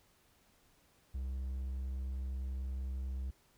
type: tone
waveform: triangle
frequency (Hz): 65.41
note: C2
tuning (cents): 0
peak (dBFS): -34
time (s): 1.14-3.31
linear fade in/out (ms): 10
effects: pink hiss -69 dBFS RMS until 3.57 s